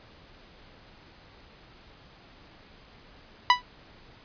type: tone with exponential decay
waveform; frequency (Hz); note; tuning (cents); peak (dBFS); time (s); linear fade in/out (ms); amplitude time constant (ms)
sawtooth; 987.8; B5; 0; -8; 3.5-3.62; 1; 26
effects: pink hiss -53 dBFS RMS until 4.24 s + resampled to 11025 Hz